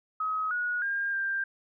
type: tone with pitch steps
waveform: sine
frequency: 1271 / 1455 / 1608 / 1586 Hz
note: D#6 / F#6 / G6 / G6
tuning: +36 / -29 / +44 / +20 cents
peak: -27 dBFS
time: 0.2-1.44 s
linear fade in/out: 5 ms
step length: 310 ms
effects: none